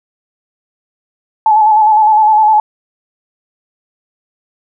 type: tone with vibrato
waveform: sine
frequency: 860 Hz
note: A5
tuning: 40 cents flat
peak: -5 dBFS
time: 1.46-2.6 s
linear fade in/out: 2 ms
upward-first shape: square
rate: 9.8 Hz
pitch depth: 32 cents each way
effects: none